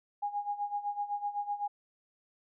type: tone with tremolo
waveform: sine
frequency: 820 Hz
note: G#5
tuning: 22 cents flat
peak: -29 dBFS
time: 0.22-1.68 s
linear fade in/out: 10 ms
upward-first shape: sine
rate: 7.9 Hz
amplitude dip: 80%
effects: none